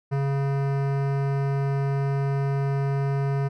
sine tone with hard clipping, 138.5 Hz, C#3, 1 cent flat, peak -24 dBFS, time 0.11-3.49 s, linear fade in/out 20 ms, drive 18 dB, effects none

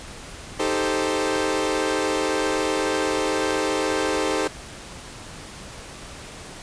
sawtooth chord, A half-diminished seventh, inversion second, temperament equal, 311.1 / 392 / 440 / 523.3 Hz, Eb4 / G4 / A4 / C5, 0 / 0 / 0 / 0 cents, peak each -23 dBFS, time 0.59-4.48 s, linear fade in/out 10 ms, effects pink hiss -39 dBFS RMS until 6.62 s + resampled to 22050 Hz

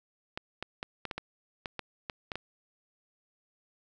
clicks, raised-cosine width 0.3 ms, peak -19 dBFS, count 11, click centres 0.375 / 0.626 / 0.829 / 1.053 / 1.112 / 1.18 / 1.658 / 1.793 / 2.098 / 2.318 / 2.356 s, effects none

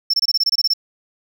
triangle tone bursts, 5400 Hz, E8, 41 cents sharp, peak -12 dBFS, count 11, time 0.1-0.736 s, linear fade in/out 5 ms, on 36 ms, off 24 ms, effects none

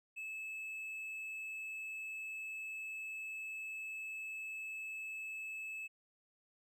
triangle tone, 2605 Hz, E7, 21 cents flat, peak -40 dBFS, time 0.16-5.88 s, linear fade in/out 20 ms, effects none

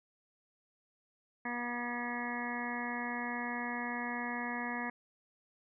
harmonic tone, 241.2 Hz, B3, 41 cents flat, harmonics 1 / 2 / 3 / 4 / 5 / 7 / 8 / 9, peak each -40 / -48 / -44 / -43 / -47 / -42 / -43 / -45 dBFS, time 1.45-4.9 s, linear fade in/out 5 ms, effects none

